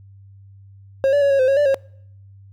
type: tone with pitch steps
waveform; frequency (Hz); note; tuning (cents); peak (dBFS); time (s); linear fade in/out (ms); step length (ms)
triangle; 540 / 575 / 561 / 550 / 516 / 547 / 585 / 543; C#5 / D5 / C#5 / C#5 / C5 / C#5 / D5 / C#5; -45 / -37 / +21 / -14 / -24 / -23 / -7 / -36; -11; 1.04-1.744; 0; 88
effects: noise-tail reverb RT60 0.7 s tail -26 dB re dry + added 98 Hz sine -42 dBFS peak until 2.52 s